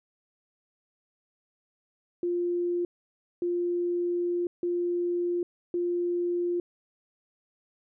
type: tone bursts at uneven times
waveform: sine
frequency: 350 Hz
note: F4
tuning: 4 cents sharp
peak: -25 dBFS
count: 4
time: 2.23-2.85 / 3.42-4.47 / 4.63-5.43 / 5.74-6.6 s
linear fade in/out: 2 ms
effects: none